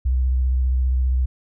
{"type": "tone with vibrato", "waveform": "sine", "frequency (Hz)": 63.8, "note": "C2", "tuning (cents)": -43, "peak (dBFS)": -16, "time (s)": [0.05, 1.26], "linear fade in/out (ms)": 10, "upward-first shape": "sine", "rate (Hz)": 15, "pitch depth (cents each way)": 40, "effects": []}